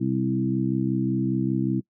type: harmonic tone with a mistuned harmonic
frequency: 65.2 Hz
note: C2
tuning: 5 cents flat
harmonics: 2 / 3 / 4 / 5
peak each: -27 / -27 / -27 / -27 dBFS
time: 0-1.81 s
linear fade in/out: 20 ms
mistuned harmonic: 2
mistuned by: -17 cents
effects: noise-tail reverb RT60 0.1 s tail -23 dB re dry